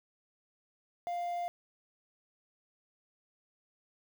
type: tone with quantisation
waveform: triangle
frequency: 698.5 Hz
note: F5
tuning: in tune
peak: -31 dBFS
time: 1.07-1.48 s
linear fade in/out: 0 ms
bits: 9
effects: none